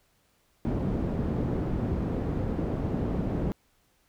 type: low-pass noise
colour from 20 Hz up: white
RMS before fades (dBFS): -29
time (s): 0.65-3.52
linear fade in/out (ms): 0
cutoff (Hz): 270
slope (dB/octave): 12
effects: pink hiss -68 dBFS RMS until 4.08 s